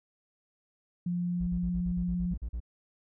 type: tone with pitch glide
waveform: sine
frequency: 175.7 to 177.23 Hz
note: F3 to F3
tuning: +11 to +26 cents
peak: -28 dBFS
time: 1.06-2.34 s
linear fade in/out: 5 ms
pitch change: +15 cents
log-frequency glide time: 1.17-1.73 s
type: tone bursts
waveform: triangle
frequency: 58.1 Hz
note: A#1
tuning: 5 cents flat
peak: -30 dBFS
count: 11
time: 1.4-2.603 s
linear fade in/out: 10 ms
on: 73 ms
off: 40 ms
effects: none